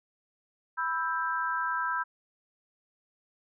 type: chord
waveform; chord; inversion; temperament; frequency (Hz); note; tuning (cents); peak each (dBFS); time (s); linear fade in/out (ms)
sine; E minor; second; just; 988.9 / 1318.5 / 1582.2; B5 / E6 / G6; +2 / 0 / +16; -32; 0.77-2.04; 20
effects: none